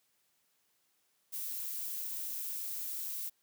violet noise, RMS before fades -39 dBFS, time 1.32-3.3 s, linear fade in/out 20 ms, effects white hiss -75 dBFS RMS until 3.42 s + high-pass 100 Hz 12 dB/octave

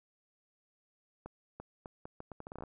accelerating click train, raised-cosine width 1 ms, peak -30 dBFS, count 14, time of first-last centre 1.26-2.637 s, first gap 340 ms, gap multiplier 0.76, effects none

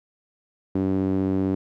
sawtooth tone with band-pass filter, 95.4 Hz, G2, 47 cents flat, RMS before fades -23 dBFS, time 0.75-1.55 s, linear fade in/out 5 ms, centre 290 Hz, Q 2.3, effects none

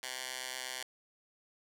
10% pulse tone with high-pass filter, 128.3 Hz, C3, 34 cents flat, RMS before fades -41 dBFS, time 0.03-0.83 s, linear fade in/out 2 ms, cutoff 1700 Hz, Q 0.51, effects low-pass 12000 Hz 12 dB/octave + 10-bit

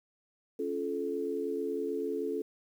sine chord, Db augmented, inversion none, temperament just, 277.2 / 346.5 / 433.1 Hz, Db4 / F4 / A4, 0 / -14 / -27 cents, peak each -37 / -37 / -33 dBFS, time 0.59-2.42 s, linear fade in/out 5 ms, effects 10-bit

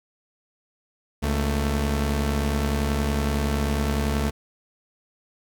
sawtooth tone pair together, 70.4 / 222.4 Hz, C#2 / A3, +27 / +19 cents, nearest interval octave + minor sixth, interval 1992 cents, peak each -19 / -23 dBFS, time 1.22-4.31 s, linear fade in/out 20 ms, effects none

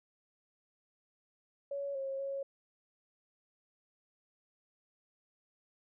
sine tone with pitch steps, 561 / 541 / 550 Hz, C#5 / C#5 / C#5, +21 / -42 / -14 cents, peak -35 dBFS, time 1.71-2.43 s, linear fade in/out 5 ms, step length 240 ms, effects none

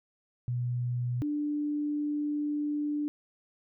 sine tone pair in turn, 122.5 / 295.3 Hz, B2 / D4, -14 / +10 cents, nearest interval octave + minor third, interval 1524 cents, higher second, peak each -28 / -28 dBFS, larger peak neither, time 0.48-1.22 / 1.22-3.08 s, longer second, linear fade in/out 0 ms, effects none

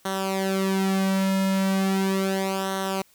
sawtooth tone with flanger, 192.3 Hz, G3, 33 cents flat, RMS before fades -24 dBFS, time 0.05-3.02 s, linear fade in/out 5 ms, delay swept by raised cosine 0.41 to 2.61 ms, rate 0.37 Hz, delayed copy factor -0.75, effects white hiss -59 dBFS RMS until 3.14 s

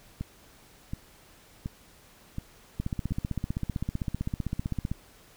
two click trains, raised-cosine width 5 ms, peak -17 / -20 dBFS, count 34 / 5, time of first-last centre 2.8-4.915 / 0.21-3.109 s, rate 15.6 / 1.38 Hz, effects pink hiss -56 dBFS RMS until 5.36 s

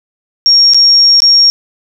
sine tone with dropouts, 5560 Hz, F8, 9 cents flat, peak -3 dBFS, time 0.46-1.5 s, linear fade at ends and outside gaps 0 ms, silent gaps 0.736-0.745 / 1.203-1.22 s, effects none

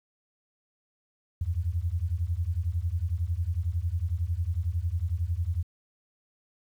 sine beating tone pair, 80.3 / 91.3 Hz, E2 / F#2, -45 / -23 cents, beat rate 11 Hz, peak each -29 dBFS, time 1.41-5.63 s, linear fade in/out 5 ms, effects 10-bit

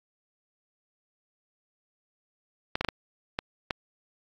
clicks, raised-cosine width 0.3 ms, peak -11 dBFS, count 6, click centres 2.755 / 2.81 / 2.847 / 2.887 / 3.389 / 3.708 s, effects AAC 64 kbps

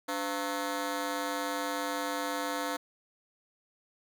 15% pulse ring-modulated tone, 400.7 Hz, G4, 38 cents sharp, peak -22 dBFS, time 0.08-2.77 s, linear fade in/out 10 ms, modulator 110 Hz, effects none

